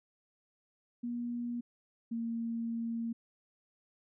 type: tone pair in turn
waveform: sine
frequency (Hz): 239.4 / 230.5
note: A#3 / A#3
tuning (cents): +46 / -19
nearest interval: minor second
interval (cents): 65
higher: first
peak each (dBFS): -34 / -33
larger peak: second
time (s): 1.03-1.61 / 2.11-3.13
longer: second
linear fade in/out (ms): 10
effects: none